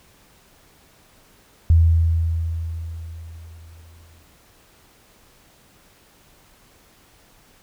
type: tone with exponential decay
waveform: sine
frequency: 82.41 Hz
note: E2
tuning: in tune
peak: -9 dBFS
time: 1.7-4.23 s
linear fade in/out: 0 ms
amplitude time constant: 550 ms
effects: pink hiss -54 dBFS RMS until 7.62 s